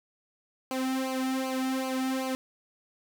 sawtooth tone with flanger, 261.6 Hz, C4, in tune, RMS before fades -30 dBFS, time 0.71-2.35 s, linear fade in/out 0 ms, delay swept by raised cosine 0.55 to 2.05 ms, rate 2.6 Hz, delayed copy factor -0.85, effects 10-bit

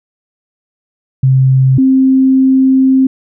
sine tone pair in turn, 131.9 / 263.8 Hz, C3 / C4, +14 / +14 cents, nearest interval octave, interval 1200 cents, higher second, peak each -5 dBFS, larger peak neither, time 1.23-1.78 / 1.78-3.07 s, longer second, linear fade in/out 5 ms, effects none

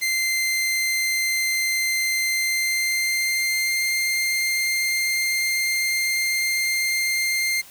sawtooth tone with pitch glide, 2083 to 2104 Hz, C7 to C7, -8 to +9 cents, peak -17 dBFS, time 0.01-7.62 s, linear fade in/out 20 ms, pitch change +17 cents, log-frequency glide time 2.27-3.87 s, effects white hiss -46 dBFS RMS until 7.7 s

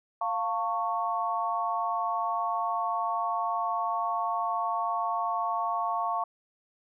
sine chord, F augmented, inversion none, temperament equal with one note detuned, 698.5 / 900.6 / 1108.7 Hz, F5 / A5 / C#6, 0 / +40 / 0 cents, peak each -31 / -32 / -30 dBFS, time 0.21-6.24 s, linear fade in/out 5 ms, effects none

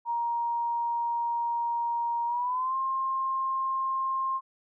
sine tone with pitch glide, 940 to 1061.2 Hz, A#5 to C6, +14 to +24 cents, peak -26 dBFS, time 0.05-4.41 s, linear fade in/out 50 ms, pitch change +210 cents, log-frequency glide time 2.26-2.76 s, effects none

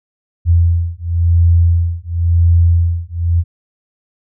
sine beating tone pair, 84.6 / 85.55 Hz, E2 / F2, +45 / -35 cents, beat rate 0.95 Hz, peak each -12 dBFS, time 0.45-3.44 s, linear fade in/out 50 ms, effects none

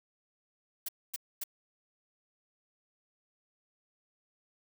blue noise bursts, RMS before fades -36 dBFS, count 3, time 0.86-1.438 s, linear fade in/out 5 ms, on 26 ms, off 250 ms, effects none

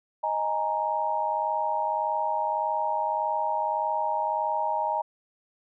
sine chord, D# suspended fourth, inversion none, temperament equal, 622.3 / 830.6 / 932.3 Hz, D#5 / G#5 / A#5, 0 / 0 / 0 cents, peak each -31 / -29 / -27 dBFS, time 0.23-5.02 s, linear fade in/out 10 ms, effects none

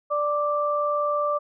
sine tone pair together, 588.3 / 1174.7 Hz, D5 / D6, +3 / 0 cents, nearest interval octave, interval 1197 cents, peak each -24 dBFS, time 0.1-1.39 s, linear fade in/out 20 ms, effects none

